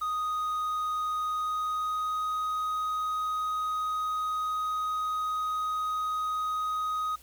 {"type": "tone with pitch glide", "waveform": "triangle", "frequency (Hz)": [1244.5, 1252.4], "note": ["D#6", "D#6"], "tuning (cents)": [0, 11], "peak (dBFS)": -26, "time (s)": [0.01, 7.16], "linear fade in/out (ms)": 10, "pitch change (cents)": 11, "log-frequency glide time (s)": [1.18, 2.38], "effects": ["added 60 Hz sine -57 dBFS peak until 7.22 s", "white hiss -56 dBFS RMS until 7.22 s"]}